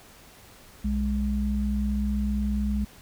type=tone pair together; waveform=sine; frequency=62.47 / 207.1 Hz; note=B1 / G#3; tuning=+20 / -5 cents; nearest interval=octave + major sixth; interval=2075 cents; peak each=-26 dBFS; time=0.84-2.85 s; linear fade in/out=10 ms; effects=pink hiss -51 dBFS RMS until 3.01 s